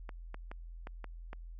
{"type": "clicks", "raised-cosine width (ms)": 0.5, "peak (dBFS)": -29, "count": 6, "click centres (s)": [0.092, 0.344, 0.515, 0.871, 1.043, 1.331], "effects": ["added 42 Hz sine -44 dBFS peak until 1.59 s"]}